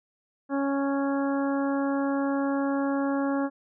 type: harmonic tone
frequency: 277.2 Hz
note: C#4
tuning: in tune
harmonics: 1 / 2 / 3 / 4 / 5 / 6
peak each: -25 / -31 / -35 / -37 / -39 / -41 dBFS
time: 0.49-3.5 s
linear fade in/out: 50 ms
effects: none